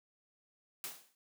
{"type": "noise with exponential decay", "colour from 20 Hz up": "white", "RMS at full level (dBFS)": -39, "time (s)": [0.84, 1.15], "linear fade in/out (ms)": 1, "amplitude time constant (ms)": 67, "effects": ["high-pass 200 Hz 12 dB/octave"]}